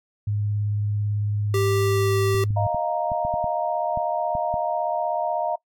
sine tone with vibrato, 103.83 Hz, G#2, in tune, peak -21 dBFS, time 0.27-2.67 s, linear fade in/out 5 ms, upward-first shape square, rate 18 Hz, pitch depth 11 cents each way
square tone with pitch glide, 392 to 388.8 Hz, G4 to G4, 0 to -14 cents, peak -21 dBFS, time 1.54-2.44 s, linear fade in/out 2 ms, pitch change -14 cents, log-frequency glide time 1.84-2.17 s
clicks, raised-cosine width 5 ms, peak -21 dBFS, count 10, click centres 2.347 / 2.506 / 2.746 / 3.118 / 3.25 / 3.34 / 3.443 / 3.974 / 4.352 / 4.541 s
sine chord, Eb suspended second, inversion none, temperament equal, 622.3 / 698.5 / 932.3 Hz, Eb5 / F5 / Bb5, 0 / 0 / 0 cents, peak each -26 / -25 / -27 dBFS, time 2.56-5.56 s, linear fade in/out 10 ms
effects noise-tail reverb RT60 0.1 s tail -21 dB re dry + MP3 96 kbps

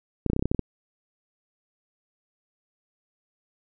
clicks, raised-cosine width 3 ms, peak -11 dBFS, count 10, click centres 0.263 / 0.3 / 0.333 / 0.364 / 0.394 / 0.425 / 0.456 / 0.515 / 0.547 / 0.593 s, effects none

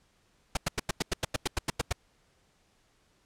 pink noise bursts, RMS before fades -27 dBFS, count 13, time 0.55-1.927 s, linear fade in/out 5 ms, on 21 ms, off 92 ms, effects pink hiss -68 dBFS RMS until 3.25 s + low-pass 9000 Hz 12 dB/octave

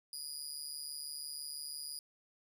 25% pulse tone with amplitude modulation, 4894 Hz, D#8, 29 cents flat, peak -33 dBFS, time 0.13-1.99 s, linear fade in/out 2 ms, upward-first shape sine, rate 146 Hz, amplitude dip 90%, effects none

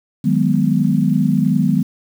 sine chord, G# minor seventh, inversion second, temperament equal, 155.56 / 185 / 207.7 / 246.9 Hz, D#3 / F#3 / G#3 / B3, 0 / 0 / 0 / 0 cents, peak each -18 dBFS, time 0.24-1.83 s, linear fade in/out 10 ms, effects 7-bit

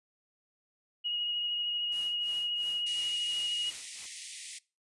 sine tone with vibrato, 2885 Hz, F#7, 44 cents flat, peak -30 dBFS, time 1.04-3.71 s, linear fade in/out 20 ms, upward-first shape sine, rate 13 Hz, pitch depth 12 cents each way
white noise with tremolo, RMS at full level -49 dBFS, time 1.92-4.06 s, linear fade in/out 0 ms, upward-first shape sine, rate 2.9 Hz, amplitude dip 95%
white band-pass noise, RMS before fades -45 dBFS, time 2.86-4.59 s, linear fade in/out 10 ms, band 1900 to 10000 Hz, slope 96 dB/octave
effects noise-tail reverb RT60 0.3 s tail -22 dB re dry + resampled to 24000 Hz

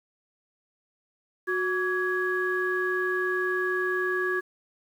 sine tone cluster, 366.8 / 1145 / 1669 Hz, F#4 / D6 / G#6, -15 / -44 / +8 cents, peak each -27 / -33 / -27 dBFS, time 1.47-4.41 s, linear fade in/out 20 ms, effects tanh soft clip ceiling -15 dBFS + 9-bit

